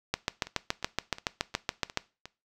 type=two click trains; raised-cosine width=0.2 ms; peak=-9 / -24 dBFS; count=14 / 6; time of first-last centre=0.14-1.974 / 0.47-2.256 s; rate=7.09 / 2.8 Hz; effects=noise-tail reverb RT60 0.3 s tail -20 dB re dry